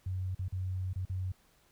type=tone with dropouts; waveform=sine; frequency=92.9 Hz; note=F#2; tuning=7 cents sharp; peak=-32 dBFS; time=0.06-1.32 s; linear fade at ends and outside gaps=5 ms; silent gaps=0.349-0.391 / 0.483-0.524 / 0.932-0.958 / 1.053-1.096 s; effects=pink hiss -67 dBFS RMS until 1.71 s